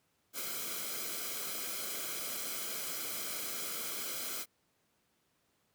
white noise with comb filter, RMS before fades -39 dBFS, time 0.33-4.46 s, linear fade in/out 50 ms, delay 1.1 ms, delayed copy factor -0.65, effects pink hiss -75 dBFS RMS until 5.74 s + high-pass 100 Hz 12 dB/octave

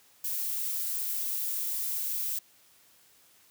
violet noise, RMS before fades -32 dBFS, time 0.24-2.39 s, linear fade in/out 5 ms, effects white hiss -61 dBFS RMS until 3.5 s + high-pass 60 Hz 12 dB/octave

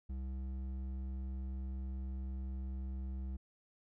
triangle tone with hard clipping, 65.41 Hz, C2, in tune, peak -40 dBFS, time 0.09-3.37 s, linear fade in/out 10 ms, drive 12 dB, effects none

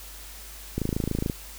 click train, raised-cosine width 3 ms, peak -13 dBFS, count 15, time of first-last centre 0.78-1.299 s, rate 27 Hz, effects added 50 Hz sine -44 dBFS peak until 1.58 s + white hiss -44 dBFS RMS until 1.58 s

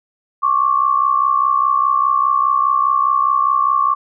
sine tone pair together, 1091 / 1155.9 Hz, C#6 / D6, -28 / -28 cents, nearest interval minor second, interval 100 cents, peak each -15 dBFS, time 0.42-3.95 s, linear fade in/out 20 ms, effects none

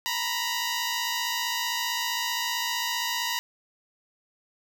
10% pulse tone pair together, 932 / 987.4 Hz, A#5 / B5, -1 / -1 cents, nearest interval minor second, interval 100 cents, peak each -21 dBFS, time 0.06-3.39 s, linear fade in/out 0 ms, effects none

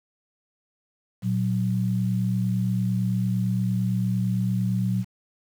sine tone pair together, 117.2 / 186.04 Hz, A#2 / F#3, +10 / +10 cents, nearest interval minor sixth, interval 800 cents, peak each -24 dBFS, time 1.22-5.05 s, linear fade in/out 50 ms, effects 8-bit

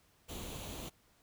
pink noise with comb filter, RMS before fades -44 dBFS, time 0.28-0.9 s, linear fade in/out 20 ms, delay 0.29 ms, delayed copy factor +0.55, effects pink hiss -69 dBFS RMS until 1.22 s

